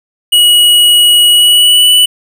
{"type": "tone with pitch glide", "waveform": "square", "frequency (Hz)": [2912, 2968], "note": ["F#7", "F#7"], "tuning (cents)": [-28, 5], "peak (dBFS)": -4, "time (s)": [0.32, 2.06], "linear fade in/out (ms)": 10, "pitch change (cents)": 33, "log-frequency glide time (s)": [1.3, 1.91], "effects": []}